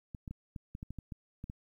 clicks, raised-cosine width 5 ms, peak -29 dBFS, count 11, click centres 0.148 / 0.278 / 0.31 / 0.562 / 0.751 / 0.829 / 0.906 / 0.987 / 1.122 / 1.441 / 1.499 s, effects 11-bit

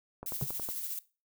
click train, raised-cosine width 1 ms, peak -27 dBFS, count 6, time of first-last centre 0.23-0.689 s, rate 10.9 Hz
violet noise with tremolo, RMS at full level -36 dBFS, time 0.26-0.99 s, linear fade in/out 2 ms, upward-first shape square, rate 14 Hz, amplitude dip 35%
triangle tone with exponential decay, 138.8 Hz, C#3, 3 cents sharp, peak -24 dBFS, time 0.42-0.49 s, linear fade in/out 5 ms, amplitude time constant 15 ms
effects noise-tail reverb RT60 0.3 s tail -19 dB re dry

